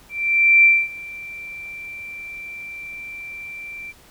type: tone with ADSR envelope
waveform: sine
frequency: 2349 Hz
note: D7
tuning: in tune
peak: -8 dBFS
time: 0.09-3.93 s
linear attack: 550 ms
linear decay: 240 ms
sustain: -23 dB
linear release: 33 ms
effects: pink hiss -50 dBFS RMS until 4.1 s